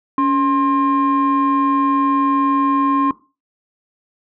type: tone pair together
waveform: sine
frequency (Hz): 280.6 / 1059.4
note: C#4 / C6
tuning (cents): +21 / +21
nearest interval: octave + major seventh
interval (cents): 2300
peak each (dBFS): -14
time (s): 0.18-3.11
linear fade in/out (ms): 2
effects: noise-tail reverb RT60 0.3 s tail -18 dB re dry + tanh soft clip ceiling -9 dBFS